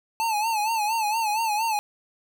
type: tone with vibrato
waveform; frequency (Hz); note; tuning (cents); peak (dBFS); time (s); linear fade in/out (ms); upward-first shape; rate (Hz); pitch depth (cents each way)
square; 873; A5; -14; -23; 0.2-1.79; 0; sine; 4.3; 92
effects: none